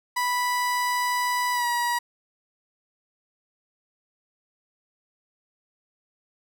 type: tone with pitch glide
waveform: 30% pulse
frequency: 986 to 960.7 Hz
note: B5 to B5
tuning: -3 to -48 cents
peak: -20 dBFS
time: 0.16-1.99 s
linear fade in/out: 10 ms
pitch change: -45 cents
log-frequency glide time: 1.53-1.66 s
effects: none